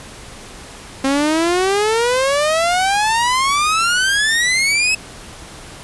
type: exponential sweep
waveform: sawtooth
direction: up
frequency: 265.6 to 2607 Hz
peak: -10 dBFS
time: 1.04-4.95 s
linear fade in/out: 5 ms
effects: pink hiss -36 dBFS RMS until 5.83 s + resampled to 24000 Hz